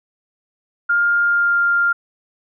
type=tone with pitch glide; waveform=sine; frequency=1407 to 1398.1 Hz; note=F6 to F6; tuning=+12 to +1 cents; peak=-13 dBFS; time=0.89-1.93 s; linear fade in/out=10 ms; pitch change=-11 cents; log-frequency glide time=1.22-1.59 s; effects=none